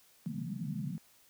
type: band-pass noise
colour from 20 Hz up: pink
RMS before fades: -38 dBFS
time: 0.26-0.98 s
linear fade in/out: 0 ms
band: 130 to 240 Hz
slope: 96 dB/octave
effects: white hiss -64 dBFS RMS until 1.29 s